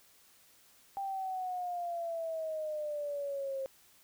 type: exponential sweep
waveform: sine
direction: down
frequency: 792 to 532 Hz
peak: -34 dBFS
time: 0.97-3.66 s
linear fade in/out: 0 ms
effects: white hiss -63 dBFS RMS until 4.03 s